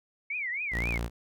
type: tone with vibrato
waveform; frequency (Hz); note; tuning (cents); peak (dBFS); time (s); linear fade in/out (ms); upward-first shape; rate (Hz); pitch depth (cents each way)
sine; 2178; C#7; -31; -30; 0.3-0.98; 5; triangle; 3.8; 270
type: tone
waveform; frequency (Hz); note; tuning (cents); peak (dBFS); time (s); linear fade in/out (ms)
sawtooth; 58.27; A#1; 0; -26; 0.71-1.1; 50
effects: none